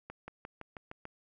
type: accelerating click train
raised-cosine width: 0.5 ms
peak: -28 dBFS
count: 7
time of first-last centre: 0.1-1.054 s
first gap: 180 ms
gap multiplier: 0.95
effects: none